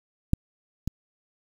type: clicks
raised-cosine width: 5 ms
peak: -7 / -15 dBFS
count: 2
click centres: 0.334 / 0.876 s
effects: 7-bit